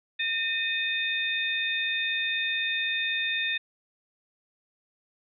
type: tone cluster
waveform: sine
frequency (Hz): 1821 / 2511 / 3624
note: A#6 / D#7 / A#7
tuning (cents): -41 / +15 / -50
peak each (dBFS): -30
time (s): 0.19-3.58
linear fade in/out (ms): 10
effects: none